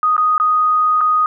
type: tone with dropouts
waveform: sine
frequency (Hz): 1244.5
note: D#6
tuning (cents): 0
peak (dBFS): -11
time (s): 0.03-1.26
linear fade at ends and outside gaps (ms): 1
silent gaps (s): 0.166-0.179 / 0.38-0.399 / 1.008-1.012
effects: none